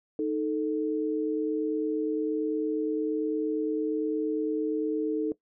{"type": "tone pair together", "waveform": "sine", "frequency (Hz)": [310.7, 439.4], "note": ["D#4", "A4"], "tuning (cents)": [-2, -2], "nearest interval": "tritone", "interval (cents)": 600, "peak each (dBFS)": -28, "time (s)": [0.19, 5.32], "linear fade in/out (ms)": 2, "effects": ["noise-tail reverb RT60 0.1 s tail -18 dB re dry"]}